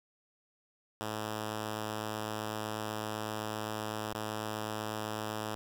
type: tone with dropouts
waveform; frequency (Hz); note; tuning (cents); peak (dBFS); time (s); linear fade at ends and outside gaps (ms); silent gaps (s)
5% pulse; 107.9; A2; -33; -24; 1.01-5.55; 0; 4.133-4.148
effects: none